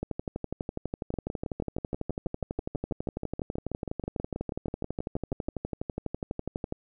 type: two click trains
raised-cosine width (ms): 2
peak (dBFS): -19 / -18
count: 28 / 82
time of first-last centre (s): 1.14-5.488 / 0.03-6.724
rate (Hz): 6.21 / 12.1
effects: none